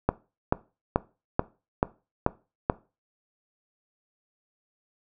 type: click train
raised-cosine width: 1 ms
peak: -6 dBFS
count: 7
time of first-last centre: 0.09-2.699 s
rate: 2.3 Hz
effects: noise-tail reverb RT60 0.3 s tail -19 dB re dry